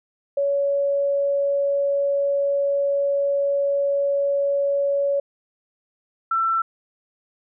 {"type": "tone pair in turn", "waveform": "sine", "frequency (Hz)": [562, 1339.1], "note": ["C#5", "E6"], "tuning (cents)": [24, 27], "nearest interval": "octave + minor third", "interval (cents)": 1503, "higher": "second", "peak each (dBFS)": -18, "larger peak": "neither", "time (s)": [[0.37, 5.2], [6.31, 6.62]], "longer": "first", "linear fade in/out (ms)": 5, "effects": []}